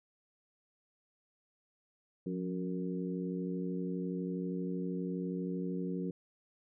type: harmonic tone with a mistuned harmonic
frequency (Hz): 92.5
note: F#2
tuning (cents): 0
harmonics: 2 / 3 / 4 / 5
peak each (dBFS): -36 / -40 / -42 / -44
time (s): 2.26-6.11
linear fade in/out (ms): 5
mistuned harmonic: 2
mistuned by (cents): -62
effects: none

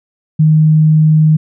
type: tone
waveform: sine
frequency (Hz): 155.56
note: D#3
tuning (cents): 0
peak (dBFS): -5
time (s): 0.39-1.37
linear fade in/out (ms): 10
effects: none

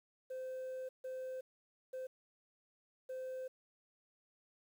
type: tone bursts at uneven times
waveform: sine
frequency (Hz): 517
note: C5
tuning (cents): -21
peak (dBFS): -38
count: 4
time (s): 0.3-0.89 / 1.04-1.41 / 1.93-2.07 / 3.09-3.48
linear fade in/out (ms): 10
effects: tanh soft clip ceiling -40 dBFS + 11-bit

